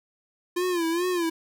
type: tone with vibrato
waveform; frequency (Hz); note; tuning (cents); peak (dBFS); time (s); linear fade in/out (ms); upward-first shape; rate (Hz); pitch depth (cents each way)
square; 345.8; F4; -17; -24; 0.56-1.3; 10; sine; 2.4; 100
effects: none